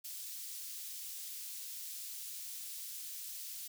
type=high-pass noise; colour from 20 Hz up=white; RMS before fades=-45 dBFS; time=0.04-3.68 s; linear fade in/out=10 ms; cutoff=3900 Hz; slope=12 dB/octave; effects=none